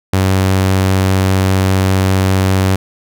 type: tone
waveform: sawtooth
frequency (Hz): 95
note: F#2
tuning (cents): +46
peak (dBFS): -6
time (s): 0.13-2.76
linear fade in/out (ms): 5
effects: none